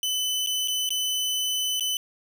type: tone with dropouts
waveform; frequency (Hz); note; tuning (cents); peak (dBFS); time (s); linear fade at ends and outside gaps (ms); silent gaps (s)
sawtooth; 3014; F#7; +31; -21; 0.03-1.97; 1; 0.463-0.471 / 0.676-0.682 / 0.891-0.905 / 1.797-1.807
effects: none